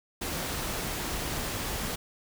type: noise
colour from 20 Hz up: pink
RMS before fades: -33 dBFS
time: 0.21-1.96 s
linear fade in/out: 10 ms
effects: none